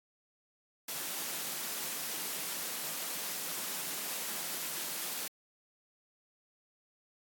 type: high-pass noise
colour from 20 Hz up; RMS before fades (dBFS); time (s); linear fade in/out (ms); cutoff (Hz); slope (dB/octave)
white; -38; 0.88-5.28; 5; 140; 96
effects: AAC 64 kbps